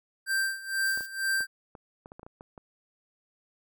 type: tone with tremolo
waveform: square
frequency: 1571 Hz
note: G6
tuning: 3 cents sharp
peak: -25 dBFS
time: 0.26-1.47 s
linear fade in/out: 50 ms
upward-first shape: sine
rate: 2.1 Hz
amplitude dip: 85%
type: noise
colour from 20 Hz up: violet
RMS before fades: -44 dBFS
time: 0.84-1.07 s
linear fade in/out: 20 ms
type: clicks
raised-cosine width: 1 ms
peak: -31 dBFS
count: 11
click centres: 0.975 / 1.008 / 1.407 / 1.752 / 2.059 / 2.119 / 2.195 / 2.231 / 2.265 / 2.409 / 2.578 s
effects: none